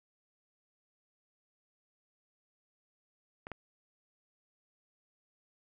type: clicks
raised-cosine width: 0.5 ms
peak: -27 / -25 dBFS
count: 2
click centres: 3.469 / 3.517 s
effects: none